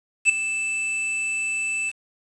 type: tone with ADSR envelope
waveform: square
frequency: 2637 Hz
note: E7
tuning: in tune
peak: -11 dBFS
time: 0.25-1.92 s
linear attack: 43 ms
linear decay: 8 ms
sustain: -13 dB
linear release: 34 ms
effects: resampled to 22050 Hz + 7-bit